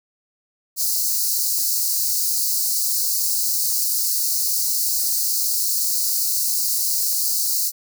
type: high-pass noise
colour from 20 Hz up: white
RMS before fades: -21 dBFS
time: 0.76-7.72 s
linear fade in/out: 50 ms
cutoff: 4200 Hz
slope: 96 dB/octave
effects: none